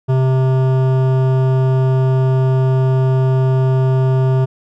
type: tone with hard clipping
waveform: triangle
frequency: 130.81 Hz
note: C3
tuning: in tune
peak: -13 dBFS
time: 0.08-4.46 s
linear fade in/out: 20 ms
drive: 18 dB
effects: none